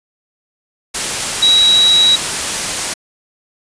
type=tone in noise; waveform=sine; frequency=3869 Hz; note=B7; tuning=36 cents flat; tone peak=-7 dBFS; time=1.42-2.16 s; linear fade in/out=10 ms; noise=white; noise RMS=-18 dBFS; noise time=0.94-2.94 s; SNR=+8 dB; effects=resampled to 22050 Hz